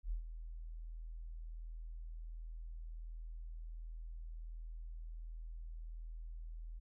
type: tone with ADSR envelope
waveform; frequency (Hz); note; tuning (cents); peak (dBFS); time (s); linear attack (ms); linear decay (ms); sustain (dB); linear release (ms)
sine; 40.69; E1; -22; -34; 0.03-6.8; 81; 110; -10; 21
effects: none